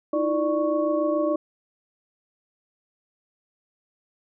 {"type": "tone cluster", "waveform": "sine", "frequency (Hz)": [312.5, 339.5, 591, 1109], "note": ["D#4", "F4", "D5", "C#6"], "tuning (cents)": [8, -49, 11, 0], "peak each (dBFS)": [-25, -30, -23, -32], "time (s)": [0.13, 1.36], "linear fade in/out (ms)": 5, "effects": []}